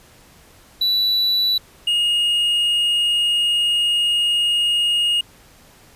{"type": "tone pair in turn", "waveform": "triangle", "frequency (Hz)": [3951, 2860], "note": ["B7", "F7"], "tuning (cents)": [0, 41], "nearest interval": "tritone", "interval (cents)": 559, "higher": "first", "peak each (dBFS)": -14, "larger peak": "neither", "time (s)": [[0.81, 1.58], [1.87, 5.21]], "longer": "second", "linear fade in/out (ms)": 5, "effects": ["pink hiss -49 dBFS RMS until 5.95 s", "resampled to 32000 Hz"]}